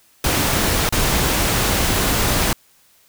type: noise with dropouts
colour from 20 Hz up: pink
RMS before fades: -18 dBFS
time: 0.24-2.53 s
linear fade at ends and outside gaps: 2 ms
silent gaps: 0.891-0.924 s
effects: white hiss -55 dBFS RMS until 3.08 s